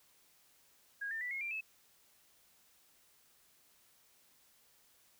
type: tone with pitch steps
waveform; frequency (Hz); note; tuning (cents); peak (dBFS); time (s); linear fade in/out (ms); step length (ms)
sine; 1638 / 1796.6 / 1970.6 / 2161 / 2371 / 2600; G#6 / A6 / B6 / C#7 / D7 / E7; -24 / +36 / -4 / -45 / +16 / -24; -37; 1.01-1.61; 10; 100
effects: white hiss -68 dBFS RMS until 5.19 s